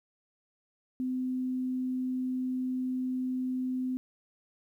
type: tone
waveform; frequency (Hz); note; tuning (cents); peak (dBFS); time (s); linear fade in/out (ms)
sine; 255.7; C4; -40; -29; 1-3.97; 0
effects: 11-bit